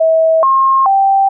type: tone with pitch steps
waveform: sine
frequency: 646 / 1071 / 782 Hz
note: E5 / C6 / G5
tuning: -35 / +40 / -4 cents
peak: -7 dBFS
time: 0-1.29 s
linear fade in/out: 10 ms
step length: 430 ms
effects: none